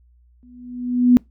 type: tone with exponential growth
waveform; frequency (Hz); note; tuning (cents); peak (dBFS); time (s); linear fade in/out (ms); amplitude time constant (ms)
sine; 246.5; B3; -3; -6; 0.43-1.17; 0; 160
effects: noise-tail reverb RT60 0.2 s tail -26 dB re dry + added 60 Hz sine -51 dBFS peak until 1.3 s